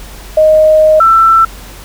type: tone pair in turn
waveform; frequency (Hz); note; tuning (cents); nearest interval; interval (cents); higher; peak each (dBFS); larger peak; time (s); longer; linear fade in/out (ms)
sine; 622.3 / 1334.7; D#5 / E6; 0 / +21; octave + minor second; 1321; second; -3; neither; 0.37-1 / 1-1.45; first; 5
effects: added 47 Hz sine -30 dBFS peak until 1.84 s + pink hiss -33 dBFS RMS until 1.84 s